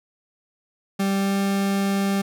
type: tone with pitch glide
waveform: 40% pulse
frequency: 196 to 197.14 Hz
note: G3 to G3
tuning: 0 to +10 cents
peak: -19 dBFS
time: 0.99-2.22 s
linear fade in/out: 10 ms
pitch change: +10 cents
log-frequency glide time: 1.17-1.36 s
effects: none